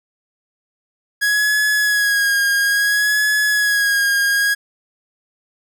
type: tone with vibrato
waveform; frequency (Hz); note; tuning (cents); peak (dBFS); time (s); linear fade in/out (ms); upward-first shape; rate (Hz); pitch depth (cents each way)
45% pulse; 1661.2; G#6; 0; -14; 1.21-4.55; 20; sine; 0.59; 39
effects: none